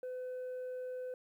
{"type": "tone", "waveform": "sine", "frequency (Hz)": 506, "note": "B4", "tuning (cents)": 42, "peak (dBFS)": -36, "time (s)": [0.03, 1.14], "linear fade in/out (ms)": 2, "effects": ["tanh soft clip ceiling -38 dBFS", "12-bit"]}